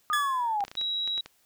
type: linear sweep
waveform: sine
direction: down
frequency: 1246 to 784 Hz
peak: -25 dBFS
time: 0.1-0.64 s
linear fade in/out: 0 ms
type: tone with exponential decay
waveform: 30% pulse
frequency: 1700 Hz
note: G#6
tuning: 40 cents sharp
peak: -21 dBFS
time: 0.13-0.57 s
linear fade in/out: 2 ms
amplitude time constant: 94 ms
type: clicks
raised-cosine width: 0.2 ms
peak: -24 dBFS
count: 9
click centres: 0.606 / 0.65 / 0.681 / 0.715 / 0.753 / 0.813 / 1.076 / 1.178 / 1.26 s
type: tone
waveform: sine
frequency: 3869 Hz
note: B7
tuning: 36 cents flat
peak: -27 dBFS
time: 0.77-1.21 s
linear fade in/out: 5 ms
effects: white hiss -66 dBFS RMS until 1.45 s